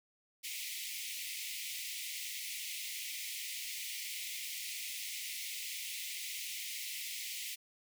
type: high-pass noise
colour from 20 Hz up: pink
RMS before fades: -42 dBFS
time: 0.43-7.56 s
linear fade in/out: 20 ms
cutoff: 2000 Hz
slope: 96 dB/octave
effects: none